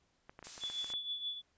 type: clicks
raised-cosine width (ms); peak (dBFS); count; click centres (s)
0.5; -34; 10; 0.295 / 0.391 / 0.427 / 0.47 / 0.579 / 0.637 / 0.7 / 0.844 / 0.902 / 0.938
type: noise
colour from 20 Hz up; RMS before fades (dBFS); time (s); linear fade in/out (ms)
blue; -44; 0.44-0.93; 2
type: tone with tremolo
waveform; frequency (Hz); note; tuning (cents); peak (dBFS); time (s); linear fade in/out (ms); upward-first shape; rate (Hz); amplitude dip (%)
sine; 3442; A7; -39; -34; 0.6-1.42; 50; triangle; 6.3; 70
effects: pink hiss -75 dBFS RMS until 1.57 s + resampled to 16000 Hz